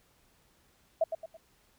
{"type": "tone with echo", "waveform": "sine", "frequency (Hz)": 652, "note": "E5", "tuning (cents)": -19, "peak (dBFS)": -22, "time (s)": [1.01, 1.04], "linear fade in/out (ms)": 5, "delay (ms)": 110, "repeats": 3, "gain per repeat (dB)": -8, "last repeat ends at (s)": 1.37, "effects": ["pink hiss -67 dBFS RMS until 1.78 s"]}